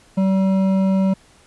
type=tone with hard clipping; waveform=triangle; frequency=191.6 Hz; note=G3; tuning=39 cents flat; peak=-16 dBFS; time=0.17-1.14 s; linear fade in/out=10 ms; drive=13 dB; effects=pink hiss -52 dBFS RMS until 1.46 s + resampled to 24000 Hz